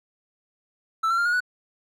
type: tone with pitch steps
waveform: triangle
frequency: 1322 / 1359.2 / 1397.4 / 1436.7 / 1477.1 Hz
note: E6 / F6 / F6 / F6 / F#6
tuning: +5 / -47 / +1 / +49 / -3 cents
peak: -18 dBFS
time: 1.03-1.405 s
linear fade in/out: 10 ms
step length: 75 ms
effects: none